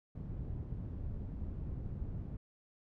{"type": "low-pass noise", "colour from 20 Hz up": "white", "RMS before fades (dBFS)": -41, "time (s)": [0.15, 2.37], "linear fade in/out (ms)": 5, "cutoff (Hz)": 110, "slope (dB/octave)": 12, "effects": []}